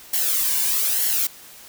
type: noise with flanger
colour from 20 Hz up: blue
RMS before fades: -21 dBFS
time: 0.13-1.27 s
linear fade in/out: 5 ms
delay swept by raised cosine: 0.81 to 1.56 ms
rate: 1.1 Hz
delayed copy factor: -0.65
effects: white hiss -44 dBFS RMS until 1.68 s